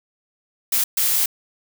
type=noise bursts at uneven times; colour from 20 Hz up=blue; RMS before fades=-19 dBFS; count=2; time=0.72-0.84 / 0.97-1.26 s; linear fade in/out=5 ms; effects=none